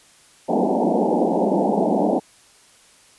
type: band-pass noise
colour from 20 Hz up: pink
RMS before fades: -19 dBFS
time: 0.48-2.2 s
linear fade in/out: 20 ms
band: 180 to 890 Hz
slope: 96 dB/octave
effects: white hiss -52 dBFS RMS until 3.18 s + resampled to 24000 Hz

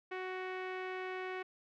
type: tone with low-pass filter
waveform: sawtooth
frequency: 371.5 Hz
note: F#4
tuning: 7 cents sharp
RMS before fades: -41 dBFS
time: 0.11-1.43 s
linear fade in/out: 10 ms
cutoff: 2200 Hz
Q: 2.3
effects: none

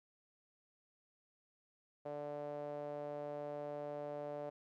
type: tone with band-pass filter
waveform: sawtooth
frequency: 146.5 Hz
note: D3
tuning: 4 cents flat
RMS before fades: -44 dBFS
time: 2.05-4.5 s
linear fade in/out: 10 ms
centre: 590 Hz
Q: 4
effects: none

